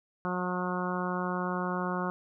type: harmonic tone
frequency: 180.7 Hz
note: F#3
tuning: 41 cents flat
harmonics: 1 / 2 / 3 / 4 / 5 / 6 / 7 / 8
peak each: -33 / -37 / -39 / -40 / -39 / -37 / -39 / -40 dBFS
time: 0.25-2.1 s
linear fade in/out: 0 ms
effects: none